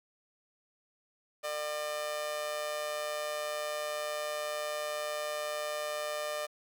sawtooth tone with amplitude modulation, 600 Hz, D5, 37 cents sharp, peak -27 dBFS, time 1.43-6.47 s, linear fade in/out 20 ms, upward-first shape sine, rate 149 Hz, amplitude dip 60%, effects 10-bit

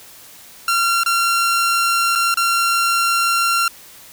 sawtooth tone with dropouts, 1373 Hz, F6, 30 cents flat, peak -11 dBFS, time 0.68-3.68 s, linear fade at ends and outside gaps 2 ms, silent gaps 1.035-1.061 / 2.153-2.157 / 2.342-2.372 s, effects white hiss -42 dBFS RMS until 4.12 s

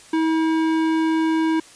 sine tone with tanh clipping, 321.1 Hz, E4, 45 cents flat, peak -19 dBFS, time 0.13-1.6 s, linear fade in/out 5 ms, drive 17 dB, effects white hiss -46 dBFS RMS until 1.75 s + resampled to 22050 Hz

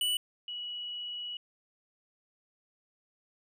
square / sine tone pair in turn, 2960 / 2929 Hz, F#7 / F#7, 0 / -18 cents, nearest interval unison, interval 18 cents, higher first, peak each -28 / -36 dBFS, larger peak first, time 0.01-0.17 / 0.48-1.37 s, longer second, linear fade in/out 2 ms, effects none

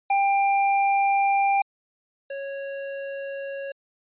square tone pair in turn, 793 / 552.4 Hz, G5 / C#5, +20 / -6 cents, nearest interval tritone, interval 626 cents, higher first, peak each -19 / -31 dBFS, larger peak first, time 0.1-1.62 / 2.3-3.72 s, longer first, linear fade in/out 5 ms, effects resampled to 8000 Hz

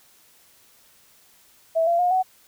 sine tone with pitch steps, 654 / 683.7 / 714.8 / 747.4 Hz, E5 / F5 / F5 / F#5, -14 / -37 / +40 / +17 cents, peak -17 dBFS, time 1.75-2.23 s, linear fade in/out 20 ms, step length 120 ms, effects white hiss -56 dBFS RMS until 2.47 s

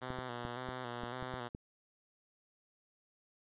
5% pulse tone with vibrato, 124 Hz, B2, 7 cents sharp, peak -29 dBFS, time 0.01-1.49 s, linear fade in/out 20 ms, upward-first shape square, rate 1.8 Hz, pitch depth 50 cents each way
clicks, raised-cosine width 3 ms, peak -30 dBFS, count 8, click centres 0.104 / 0.188 / 0.451 / 0.689 / 1.036 / 1.226 / 1.34 / 1.549 s
effects resampled to 8000 Hz

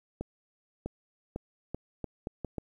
accelerating click train, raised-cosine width 2 ms, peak -21 dBFS, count 8, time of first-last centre 0.21-2.583 s, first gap 650 ms, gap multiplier 0.77, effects 10-bit

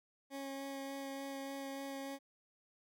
20% pulse tone with vibrato, 273.9 Hz, C#4, 21 cents flat, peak -37 dBFS, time 0.3-2.19 s, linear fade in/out 50 ms, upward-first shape sine, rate 3.4 Hz, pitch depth 10 cents each way, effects none

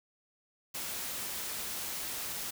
white noise, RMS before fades -38 dBFS, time 0.74-2.51 s, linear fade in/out 10 ms, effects none

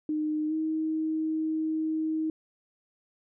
sine tone with pitch glide, 306.3 to 315.5 Hz, D#4 to D#4, -27 to +24 cents, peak -26 dBFS, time 0.09-2.3 s, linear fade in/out 2 ms, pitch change +51 cents, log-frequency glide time 0.48-0.53 s, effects none

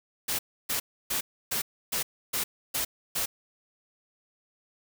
white noise bursts, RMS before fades -29 dBFS, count 8, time 0.28-3.26 s, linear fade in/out 10 ms, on 110 ms, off 300 ms, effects none

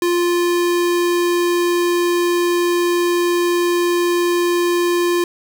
square tone, 349.2 Hz, F4, in tune, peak -15 dBFS, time 0.02-5.24 s, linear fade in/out 2 ms, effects none

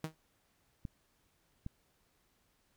sawtooth tone with exponential decay, 158.3 Hz, D#3, 30 cents sharp, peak -29 dBFS, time 0.04-0.15 s, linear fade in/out 2 ms, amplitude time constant 23 ms
clicks, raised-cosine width 5 ms, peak -28 dBFS, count 2, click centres 0.852 / 1.664 s
effects pink hiss -74 dBFS RMS until 2.76 s

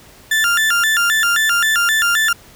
35% pulse tone with vibrato, 1568 Hz, G6, in tune, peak -11 dBFS, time 0.31-2.33 s, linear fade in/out 5 ms, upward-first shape square, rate 3.8 Hz, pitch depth 200 cents each way, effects pink hiss -44 dBFS RMS until 2.55 s

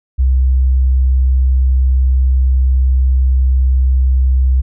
sine tone, 64.7 Hz, C2, 19 cents flat, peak -8 dBFS, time 0.18-4.62 s, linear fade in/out 20 ms, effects none

